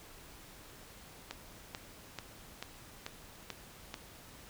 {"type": "click train", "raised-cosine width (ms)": 0.2, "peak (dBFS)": -22, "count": 7, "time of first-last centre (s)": [1.31, 3.942], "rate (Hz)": 2.28, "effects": ["pink hiss -54 dBFS RMS until 4.49 s"]}